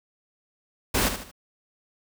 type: noise with echo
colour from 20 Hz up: pink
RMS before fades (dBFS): -23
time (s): 0.94-1.09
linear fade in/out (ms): 10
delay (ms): 75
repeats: 3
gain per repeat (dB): -8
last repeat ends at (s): 1.315
effects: none